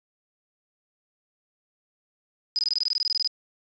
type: tone bursts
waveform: sine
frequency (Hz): 4978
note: D#8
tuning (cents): 0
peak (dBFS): -21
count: 15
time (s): 2.56-3.274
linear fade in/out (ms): 0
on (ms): 28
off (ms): 21
effects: resampled to 16000 Hz